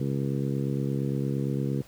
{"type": "harmonic tone", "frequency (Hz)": 68.7, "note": "C#2", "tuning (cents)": -15, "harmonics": [2, 3, 4, 5, 6, 7], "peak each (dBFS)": [-28, -32, -34, -36, -38, -39], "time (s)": [0, 1.82], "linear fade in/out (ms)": 5, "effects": ["pink hiss -54 dBFS RMS until 1.87 s"]}